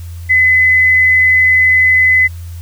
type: tone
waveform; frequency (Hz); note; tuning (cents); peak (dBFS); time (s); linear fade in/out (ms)
sine; 2022; B6; +40; -6; 0.29-2.28; 20
effects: added 85 Hz sine -24 dBFS peak until 2.61 s + white hiss -43 dBFS RMS until 2.61 s